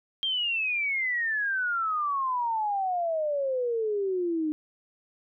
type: exponential sweep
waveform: sine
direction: down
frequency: 3216 to 301.3 Hz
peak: -25 dBFS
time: 0.23-4.52 s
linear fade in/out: 0 ms
effects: none